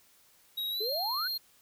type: tone with pitch glide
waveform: square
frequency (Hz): 3818 to 4212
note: A#7 to C8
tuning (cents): +41 to +11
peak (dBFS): -32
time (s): 0.57-1.38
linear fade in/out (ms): 10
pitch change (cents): +170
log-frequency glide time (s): 0.7-0.89
type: exponential sweep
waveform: sine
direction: up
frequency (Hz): 401.2 to 1562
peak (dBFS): -33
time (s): 0.8-1.28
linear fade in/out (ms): 10
effects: white hiss -63 dBFS RMS until 1.61 s